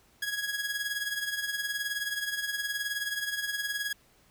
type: tone with tremolo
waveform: sawtooth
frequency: 1661.2 Hz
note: G#6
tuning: in tune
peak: -24 dBFS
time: 0.22-3.93 s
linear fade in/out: 5 ms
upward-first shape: triangle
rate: 19 Hz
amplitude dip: 70%
effects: pink hiss -63 dBFS RMS until 4.3 s